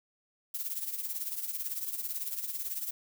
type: noise with tremolo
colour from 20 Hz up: violet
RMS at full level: -33 dBFS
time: 0.54-2.91 s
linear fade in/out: 5 ms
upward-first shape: triangle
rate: 18 Hz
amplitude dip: 75%
effects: none